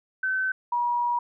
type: tone pair in turn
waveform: sine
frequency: 1529 / 960.7 Hz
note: G6 / B5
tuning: -44 / -48 cents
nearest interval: minor sixth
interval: 804 cents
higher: first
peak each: -23 / -22 dBFS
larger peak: second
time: 0.23-0.52 / 0.72-1.19 s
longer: second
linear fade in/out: 5 ms
effects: none